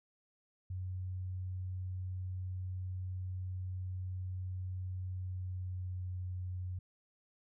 sine tone with pitch glide, 92.3 to 91.24 Hz, F#2 to F#2, -4 to -24 cents, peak -37 dBFS, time 0.7-6.79 s, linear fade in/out 5 ms, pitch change -20 cents, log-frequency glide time 5.11-6.14 s, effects none

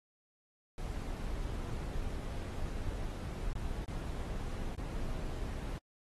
brown noise with dropouts, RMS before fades -38 dBFS, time 0.78-5.78 s, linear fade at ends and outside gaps 1 ms, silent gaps 3.532-3.553 / 3.847-3.879 / 4.751-4.779 s, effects AAC 32 kbps

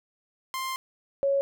sawtooth / sine tone pair in turn, 1051 / 554 Hz, C6 / C#5, +7 / -1 cents, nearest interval major seventh, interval 1108 cents, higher first, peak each -26 / -21 dBFS, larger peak second, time 0.54-0.76 / 1.23-1.41 s, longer first, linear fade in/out 0 ms, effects none

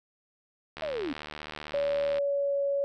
click train, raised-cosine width 0.3 ms, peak -22 dBFS, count 108, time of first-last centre 0.77-2.183 s, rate 75.7 Hz
sine linear sweep, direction down, 659.3 to 254.9 Hz, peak -30 dBFS, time 0.82-1.13 s, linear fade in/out 2 ms
sine tone with pitch glide, 568 to 560.5 Hz, C#5 to C#5, +42 to +19 cents, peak -25 dBFS, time 1.74-2.84 s, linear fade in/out 0 ms, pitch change -23 cents, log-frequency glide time 1.93-2.62 s
effects none

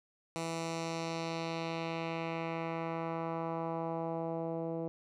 10% pulse tone with low-pass filter sweep, 164.81 Hz, E3, in tune, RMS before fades -37 dBFS, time 0.36-4.88 s, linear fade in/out 0 ms, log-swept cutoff 8700 to 500 Hz, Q 1.4, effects none

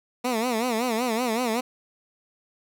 15% pulse tone with vibrato, 236 Hz, A#3, 22 cents sharp, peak -17 dBFS, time 0.24-1.61 s, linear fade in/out 10 ms, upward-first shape sine, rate 5.3 Hz, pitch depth 140 cents each way, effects none

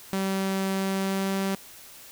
sawtooth tone with pitch glide, 192.8 to 194.03 Hz, G3 to G3, -28 to -17 cents, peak -21 dBFS, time 0.13-1.55 s, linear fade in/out 0 ms, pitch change +11 cents, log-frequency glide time 0.86-1.4 s, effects white hiss -47 dBFS RMS until 2.11 s

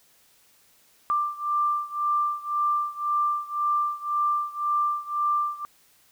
sine beating tone pair, 1183 / 1184.9 Hz, D6 / D6, +12 / +15 cents, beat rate 1.9 Hz, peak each -25 / -27 dBFS, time 1.1-5.65 s, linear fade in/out 0 ms, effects white hiss -60 dBFS RMS until 6.11 s

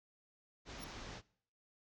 pink low-pass noise, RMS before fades -49 dBFS, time 0.65-1.22 s, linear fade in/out 50 ms, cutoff 6500 Hz, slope 48 dB/octave
5% pulse tone with exponential growth, 5560 Hz, F8, 9 cents flat, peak -38 dBFS, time 0.77-0.84 s, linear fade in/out 1 ms, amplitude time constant 15 ms
effects noise-tail reverb RT60 0.6 s tail -22 dB re dry

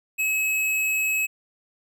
square tone, 2570 Hz, E7, 45 cents flat, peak -22 dBFS, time 0.18-1.27 s, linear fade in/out 20 ms, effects none

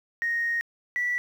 sine tone pair in turn, 1864.7 / 1956.7 Hz, A#6 / B6, 0 / -17 cents, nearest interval minor second, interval 83 cents, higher second, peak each -23 / -23 dBFS, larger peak neither, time 0.22-0.61 / 0.96-1.18 s, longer first, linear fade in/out 0 ms, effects tanh soft clip ceiling -19 dBFS + 9-bit

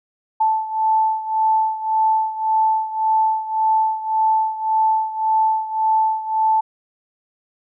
sine beating tone pair, 877 / 878.8 Hz, A5 / A5, -6 / -2 cents, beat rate 1.8 Hz, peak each -17 / -21 dBFS, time 0.4-6.61 s, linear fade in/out 10 ms, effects none

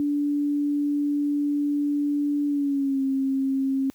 sine tone with pitch glide, 290 to 269 Hz, D4 to C4, -22 to +48 cents, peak -21 dBFS, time 0-3.9 s, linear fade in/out 0 ms, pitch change -130 cents, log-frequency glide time 2.47-3.02 s, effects white hiss -60 dBFS RMS until 3.94 s + high-pass 60 Hz 12 dB/octave

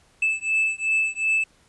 triangle beating tone pair, 2624 / 2626.7 Hz, E7 / E7, -9 / -7 cents, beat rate 2.7 Hz, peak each -22 dBFS, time 0.22-1.44 s, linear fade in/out 5 ms, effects pink hiss -59 dBFS RMS until 1.68 s + resampled to 24000 Hz

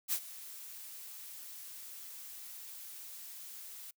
blue noise with ADSR envelope, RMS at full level -31 dBFS, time 0.08-3.91 s, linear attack 45 ms, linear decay 68 ms, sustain -17 dB, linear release 6 ms, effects noise-tail reverb RT60 0.1 s tail -25 dB re dry

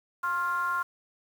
triangle ring-modulated tone, 164.9 Hz, E3, 1 cent sharp, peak -21 dBFS, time 0.23-0.83 s, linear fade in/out 10 ms, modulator 1230 Hz, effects 8-bit

